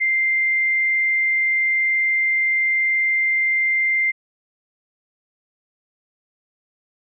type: tone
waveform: sine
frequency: 2093 Hz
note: C7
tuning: in tune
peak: -16 dBFS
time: 0-4.12 s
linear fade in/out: 20 ms
effects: none